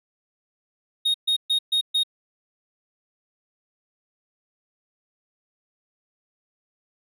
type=tone bursts; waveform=triangle; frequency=3729 Hz; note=A#7; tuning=in tune; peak=-17 dBFS; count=5; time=1.05-2.035 s; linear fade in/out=10 ms; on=93 ms; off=130 ms; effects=none